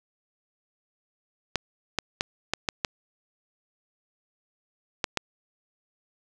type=clicks; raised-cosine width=0.2 ms; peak=-7 dBFS; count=8; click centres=1.557 / 1.987 / 2.209 / 2.536 / 2.688 / 2.848 / 5.042 / 5.173 s; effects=none